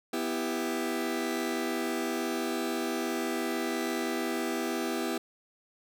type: chord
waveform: sawtooth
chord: E minor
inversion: second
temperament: just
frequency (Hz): 247.2 / 329.6 / 395.6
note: B3 / E4 / G4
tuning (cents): +2 / 0 / +16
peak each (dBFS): -30 / -29 / -31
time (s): 0.13-5.18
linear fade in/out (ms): 5
effects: none